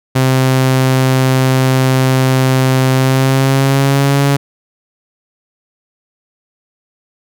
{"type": "tone with pitch glide", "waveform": "sawtooth", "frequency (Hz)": [130.81, 140.2], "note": ["C3", "C#3"], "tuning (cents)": [0, 20], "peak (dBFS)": -5, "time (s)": [0.15, 4.37], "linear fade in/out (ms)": 10, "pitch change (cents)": 120, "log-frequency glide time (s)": [2.94, 4.23], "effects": []}